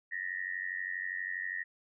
sine tone with amplitude modulation, 1864.7 Hz, A#6, in tune, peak -30 dBFS, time 0.11-1.64 s, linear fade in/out 20 ms, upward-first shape sine, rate 92.4 Hz, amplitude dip 100%, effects none

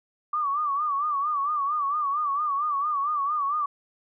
sine tone with vibrato, 1164 Hz, D6, 16 cents flat, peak -23 dBFS, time 0.33-3.66 s, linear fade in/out 5 ms, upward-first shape sine, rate 4.4 Hz, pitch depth 98 cents each way, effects none

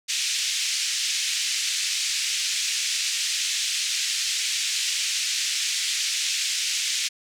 white band-pass noise, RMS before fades -26 dBFS, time 0.08-7.09 s, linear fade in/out 20 ms, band 2200 to 7100 Hz, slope 24 dB/octave, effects none

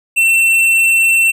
triangle tone with tanh clipping, 2696 Hz, E7, 38 cents sharp, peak -10 dBFS, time 0.16-1.32 s, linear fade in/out 20 ms, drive 15 dB, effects none

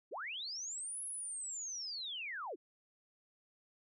sine linear two-way sweep, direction up then down, 267.8 to 10810 to 267.8 Hz, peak -40 dBFS, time 0.11-2.56 s, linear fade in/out 20 ms, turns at 1.04 s, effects none

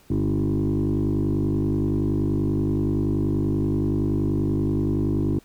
sine tone with frequency modulation, 205.9 Hz, G#3, 15 cents flat, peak -18 dBFS, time 0.1-5.39 s, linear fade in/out 5 ms, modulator 50.5 Hz, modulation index 3, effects tanh soft clip ceiling -17 dBFS + pink hiss -56 dBFS RMS until 5.44 s

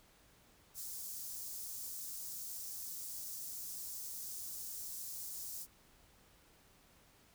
white high-pass noise, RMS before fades -45 dBFS, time 0.74-5.67 s, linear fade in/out 50 ms, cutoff 5300 Hz, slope 24 dB/octave, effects pink hiss -66 dBFS RMS until 7.34 s

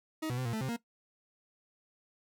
40% pulse tone with pitch steps, 315.1 / 123.3 / 128.3 / 117 / 219.8 / 131.2 / 234.1 Hz, D#4 / B2 / C3 / A#2 / A3 / C3 / A#3, +22 / -2 / -34 / +7 / -2 / +5 / +8 cents, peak -32 dBFS, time 0.22-0.766 s, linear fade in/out 10 ms, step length 78 ms, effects noise-tail reverb RT60 0.1 s tail -17 dB re dry

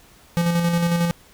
square tone with tremolo, 171 Hz, F3, 36 cents flat, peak -17 dBFS, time 0.37-1.11 s, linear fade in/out 0 ms, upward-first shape square, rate 11 Hz, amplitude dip 35%, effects pink hiss -51 dBFS RMS until 1.33 s

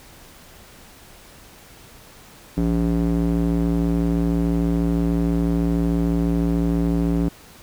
square tone with band-pass filter, 56.9 Hz, A#1, 41 cents flat, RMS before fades -20 dBFS, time 2.57-7.29 s, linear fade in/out 5 ms, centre 240 Hz, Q 1.9, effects pink hiss -46 dBFS RMS until 7.62 s

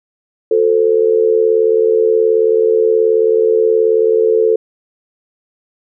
sine tone with amplitude modulation, 443 Hz, A4, 12 cents sharp, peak -5 dBFS, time 0.51-4.56 s, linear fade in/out 5 ms, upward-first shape sine, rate 78.7 Hz, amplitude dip 80%, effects none

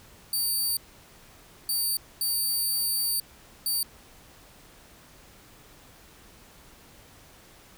10% pulse tone bursts at uneven times, 4613 Hz, D8, 32 cents flat, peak -18 dBFS, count 4, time 0.33-0.77 / 1.69-1.97 / 2.21-3.2 / 3.66-3.83 s, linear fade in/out 2 ms, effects pink hiss -53 dBFS RMS until 7.77 s

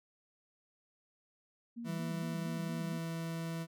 sine tone with vibrato, 213.9 Hz, A3, 49 cents flat, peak -40 dBFS, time 1.76-2.99 s, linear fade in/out 20 ms, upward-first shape square, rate 4.3 Hz, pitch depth 160 cents each way
40% pulse tone, 164.81 Hz, E3, in tune, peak -36 dBFS, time 1.84-3.67 s, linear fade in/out 50 ms
effects none

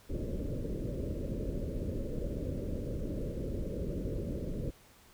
pink low-pass noise, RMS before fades -36 dBFS, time 0.09-4.71 s, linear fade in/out 10 ms, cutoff 590 Hz, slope 96 dB/octave, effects pink hiss -60 dBFS RMS until 5.13 s

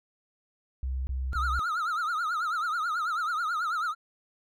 sine tone bursts, 65.1 Hz, C2, 8 cents flat, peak -28 dBFS, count 3, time 0.83-1.594 s, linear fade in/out 0 ms, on 240 ms, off 22 ms
triangle tone with vibrato, 1323 Hz, E6, 6 cents sharp, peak -25 dBFS, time 1.32-3.95 s, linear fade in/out 50 ms, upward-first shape triangle, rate 9.2 Hz, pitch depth 170 cents each way
effects none

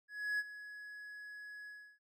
triangle tone with ADSR envelope, 1682 Hz, G#6, 22 cents sharp, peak -30 dBFS, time 0.08-1.99 s, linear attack 310 ms, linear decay 38 ms, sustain -15 dB, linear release 320 ms, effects none

